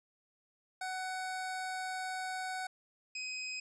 25% pulse tone pair in turn, 747 / 2520 Hz, F#5 / D#7, +16 / +21 cents, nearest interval octave + major sixth, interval 2105 cents, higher second, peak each -33 / -34 dBFS, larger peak first, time 0.81-2.67 / 3.15-3.6 s, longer first, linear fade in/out 5 ms, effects resampled to 24000 Hz

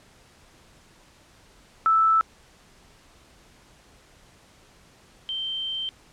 sine tone pair in turn, 1317 / 3125 Hz, E6 / G7, -2 / -6 cents, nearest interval octave + minor third, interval 1496 cents, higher second, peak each -16 / -27 dBFS, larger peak first, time 1.86-2.21 / 5.29-5.89 s, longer second, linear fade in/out 0 ms, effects pink hiss -55 dBFS RMS until 6.12 s + low-pass 9000 Hz 12 dB/octave

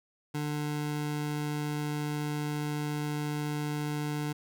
25% pulse tone, 148.8 Hz, D3, 23 cents sharp, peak -27 dBFS, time 0.34-4.33 s, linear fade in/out 10 ms, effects none

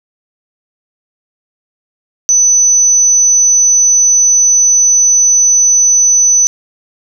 sine tone, 6000 Hz, F#8, 23 cents sharp, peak -5 dBFS, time 2.29-6.47 s, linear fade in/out 0 ms, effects none

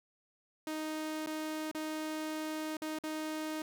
sawtooth tone with dropouts, 311.1 Hz, D#4, in tune, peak -32 dBFS, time 0.67-3.62 s, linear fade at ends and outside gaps 2 ms, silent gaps 1.262-1.271 / 1.714-1.748 / 2.769-2.819 / 2.987-3.037 s, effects none

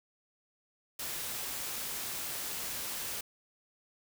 white noise, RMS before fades -38 dBFS, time 0.99-3.21 s, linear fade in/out 5 ms, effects none

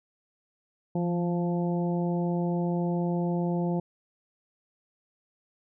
harmonic tone with a mistuned harmonic, 174.61 Hz, F3, in tune, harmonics 1 / 2 / 3 / 4 / 5, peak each -26 / -32 / -36 / -38 / -40 dBFS, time 0.95-3.8 s, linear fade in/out 5 ms, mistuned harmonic 1, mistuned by -28 cents, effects none

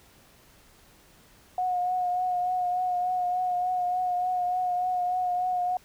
sine tone with vibrato, 725 Hz, F#5, 35 cents flat, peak -24 dBFS, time 1.58-5.77 s, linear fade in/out 2 ms, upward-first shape triangle, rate 3.4 Hz, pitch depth 30 cents each way, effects pink hiss -57 dBFS RMS until 5.84 s

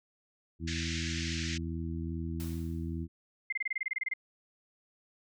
harmonic tone, 82.41 Hz, E2, in tune, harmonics 1 / 2 / 3 / 4, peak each -36 / -39 / -41 / -42 dBFS, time 0.59-3.08 s, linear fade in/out 50 ms
pink band-pass noise, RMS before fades -39 dBFS, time 0.67-1.58 s, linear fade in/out 10 ms, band 1700 to 6800 Hz, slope 48 dB/octave
white noise with exponential decay, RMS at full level -45 dBFS, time 2.4-3.05 s, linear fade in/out 0 ms, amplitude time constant 140 ms
sine tone bursts, 2091 Hz, C7, 2 cents flat, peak -29 dBFS, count 13, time 3.5-4.137 s, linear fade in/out 5 ms, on 25 ms, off 26 ms
effects none

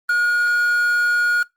triangle tone with quantisation, 1439 Hz, F#6, 49 cents flat, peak -13 dBFS, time 0.09-1.43 s, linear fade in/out 5 ms, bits 6, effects noise-tail reverb RT60 0.2 s tail -24 dB re dry + Opus 24 kbps

